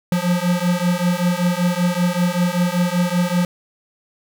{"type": "beating tone pair", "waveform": "square", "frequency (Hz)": [174.61, 179.81], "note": ["F3", "F#3"], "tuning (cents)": [0, -49], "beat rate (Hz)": 5.2, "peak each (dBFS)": -20, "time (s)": [0.12, 3.45], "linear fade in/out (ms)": 2, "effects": []}